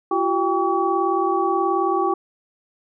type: tone cluster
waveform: sine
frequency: 342.3 / 380.9 / 794 / 1136 Hz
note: F4 / G4 / G5 / C#6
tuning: -35 / -50 / +22 / +42 cents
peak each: -23 dBFS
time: 0.11-2.14 s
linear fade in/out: 5 ms
effects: none